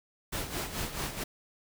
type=noise with tremolo; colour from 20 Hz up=pink; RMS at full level=-33 dBFS; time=0.32-1.24 s; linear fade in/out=10 ms; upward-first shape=sine; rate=4.6 Hz; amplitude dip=65%; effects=none